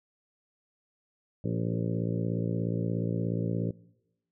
harmonic tone with a mistuned harmonic, 56.9 Hz, A#1, 41 cents flat, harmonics 2 / 3 / 4 / 5 / 6 / 7 / 8 / 9 / 10, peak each -32 / -32 / -37 / -37 / -42 / -41 / -41 / -42 / -47 dBFS, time 1.44-3.71 s, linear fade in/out 5 ms, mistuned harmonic 7, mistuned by -21 cents, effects noise-tail reverb RT60 0.9 s tail -21 dB re dry

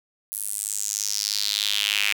square tone with high-pass filter sweep, 51.6 Hz, G#1, 10 cents flat, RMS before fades -26 dBFS, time 0.32-2.13 s, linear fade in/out 0 ms, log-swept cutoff 11000 to 2400 Hz, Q 3.7, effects 7-bit

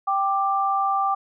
sine tone pair together, 784 / 1180.7 Hz, G5 / D6, 0 / +9 cents, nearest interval perfect fifth, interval 709 cents, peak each -22 dBFS, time 0.07-1.15 s, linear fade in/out 10 ms, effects none

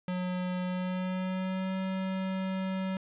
square tone with pitch glide, 181.7 to 189.2 Hz, F#3 to F#3, -31 to +39 cents, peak -31 dBFS, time 0.08-2.97 s, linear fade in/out 2 ms, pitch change +70 cents, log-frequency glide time 0.64-1.76 s, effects resampled to 8000 Hz + 10-bit

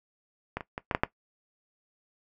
clicks, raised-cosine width 0.5 ms, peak -16 / -22 / -18 / -13 / -8 / -7 dBFS, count 6, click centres 0.57 / 0.608 / 0.779 / 0.912 / 0.949 / 1.035 s, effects noise-tail reverb RT60 0.1 s tail -17 dB re dry

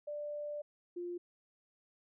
sine tone pair in turn, 590 / 350.8 Hz, D5 / F4, +8 / +8 cents, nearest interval major sixth, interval 900 cents, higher first, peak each -38 / -38 dBFS, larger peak neither, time 0.07-0.62 / 0.96-1.18 s, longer first, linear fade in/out 10 ms, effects none

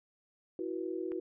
sine chord, E suspended second, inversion none, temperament equal with one note detuned, 329.6 / 370 / 484.3 Hz, E4 / F#4 / B4, 0 / 0 / -34 cents, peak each -38 / -37 / -43 dBFS, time 0.59-1.2 s, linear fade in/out 2 ms
click, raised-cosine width 0.5 ms, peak -36 dBFS, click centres 1.119 s
effects none

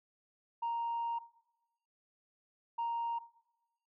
sine tone bursts at uneven times, 932.3 Hz, A#5, in tune, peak -31 dBFS, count 2, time 0.62-1.19 / 2.78-3.19 s, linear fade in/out 10 ms, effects noise-tail reverb RT60 0.9 s tail -18 dB re dry + tanh soft clip ceiling -30 dBFS

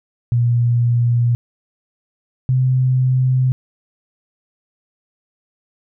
sine tone pair in turn, 119.5 / 128.69 Hz, A#2 / C3, +43 / -28 cents, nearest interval minor second, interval 129 cents, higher second, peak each -12 dBFS, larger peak neither, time 0.32-1.35 / 2.49-3.52 s, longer neither, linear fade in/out 0 ms, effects none

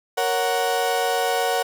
35% pulse chord, F# major, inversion first, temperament equal, 466.2 / 554.4 / 740 Hz, A#4 / C#5 / F#5, 0 / 0 / 0 cents, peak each -23 / -25 / -21 dBFS, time 0.17-1.63 s, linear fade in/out 10 ms, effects none

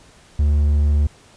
triangle tone, 73.42 Hz, D2, in tune, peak -11 dBFS, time 0.39-1.07 s, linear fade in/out 5 ms, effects pink hiss -49 dBFS RMS until 1.36 s + resampled to 22050 Hz

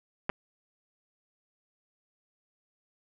clicks, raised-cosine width 0.5 ms, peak -14 / -15 dBFS, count 2, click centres 0.294 / 0.299 s, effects none

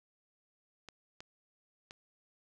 clicks, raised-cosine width 0.2 ms, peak -30 / -29 / -30 dBFS, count 3, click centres 0.887 / 1.205 / 1.909 s, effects none

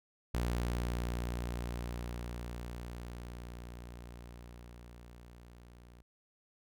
sawtooth tone with level ramp, 59.6 Hz, A#1, 39 cents sharp, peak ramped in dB -27 to -51 dBFS, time 0.34-6.02 s, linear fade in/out 5 ms, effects none

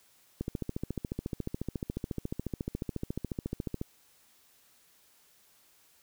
click train, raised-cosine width 3 ms, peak -20 dBFS, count 49, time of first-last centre 0.41-3.814 s, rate 14.1 Hz, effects white hiss -64 dBFS RMS until 6.02 s

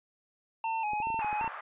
square tone with vibrato, 870 Hz, A5, 20 cents flat, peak -30 dBFS, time 0.64-1.48 s, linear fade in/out 2 ms, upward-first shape square, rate 2.6 Hz, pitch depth 58 cents each way
clicks, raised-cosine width 2 ms, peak -31 dBFS, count 11, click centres 0.934 / 1.002 / 1.071 / 1.103 / 1.144 / 1.191 / 1.246 / 1.329 / 1.412 / 1.444 / 1.477 s
white band-pass noise, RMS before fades -42 dBFS, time 1.19-1.61 s, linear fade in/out 5 ms, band 760 to 1600 Hz, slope 24 dB/octave
effects resampled to 8000 Hz

